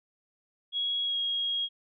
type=tone with pitch glide; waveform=sine; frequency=3322 to 3280 Hz; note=G#7 to G#7; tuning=0 to -22 cents; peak=-27 dBFS; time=0.72-1.69 s; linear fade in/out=50 ms; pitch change=-22 cents; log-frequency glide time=1.04-1.18 s; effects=none